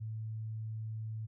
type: tone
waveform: sine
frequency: 110 Hz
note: A2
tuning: in tune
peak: -37 dBFS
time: 0-1.27 s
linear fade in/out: 20 ms
effects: none